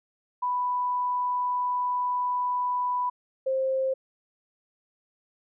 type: tone pair in turn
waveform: sine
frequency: 990 / 528.5 Hz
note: B5 / C5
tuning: +4 / +17 cents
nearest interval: major seventh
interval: 1087 cents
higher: first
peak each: -24 / -23 dBFS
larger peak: second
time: 0.42-3.1 / 3.46-3.94 s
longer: first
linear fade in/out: 10 ms
effects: none